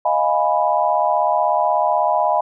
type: chord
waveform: sine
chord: F half-diminished seventh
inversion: third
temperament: equal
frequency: 622.3 / 698.5 / 830.6 / 987.8 Hz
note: Eb5 / F5 / Ab5 / Cb6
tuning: 0 / 0 / 0 / 0 cents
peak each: -20 dBFS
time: 0.05-2.41 s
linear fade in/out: 5 ms
effects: none